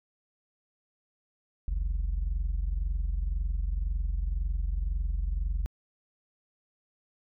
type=tone pair together; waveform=sine; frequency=44.37 / 66.3 Hz; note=F1 / C2; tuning=+28 / +23 cents; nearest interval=perfect fifth; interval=695 cents; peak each=-26 / -30 dBFS; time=1.68-5.66 s; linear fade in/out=0 ms; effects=tanh soft clip ceiling -24 dBFS